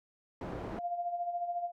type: low-pass noise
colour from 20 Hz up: white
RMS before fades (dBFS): -40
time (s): 0.41-0.79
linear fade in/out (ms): 2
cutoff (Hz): 570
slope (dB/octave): 12
type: tone with tremolo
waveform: sine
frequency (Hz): 698.5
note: F5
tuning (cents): 0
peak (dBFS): -30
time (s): 0.77-1.72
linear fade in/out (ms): 50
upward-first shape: sine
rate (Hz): 14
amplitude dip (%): 60
effects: none